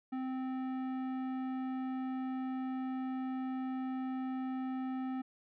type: tone with tanh clipping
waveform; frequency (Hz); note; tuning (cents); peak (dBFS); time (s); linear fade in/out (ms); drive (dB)
sine; 260; C4; -11; -37; 0.12-5.22; 10; 14
effects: none